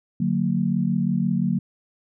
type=chord; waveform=sine; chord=D augmented; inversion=none; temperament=just; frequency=146.83 / 183.54 / 229.4 Hz; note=D3 / F#3 / A#3; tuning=0 / -14 / -28 cents; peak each=-26 / -22 / -24 dBFS; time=0.2-1.59 s; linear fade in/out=5 ms; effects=none